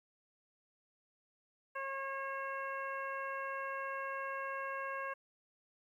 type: harmonic tone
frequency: 543 Hz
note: C#5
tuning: 36 cents flat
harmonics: 1 / 2 / 3 / 4 / 5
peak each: -44 / -41 / -43 / -51 / -51 dBFS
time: 1.75-5.14 s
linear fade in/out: 10 ms
effects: 12-bit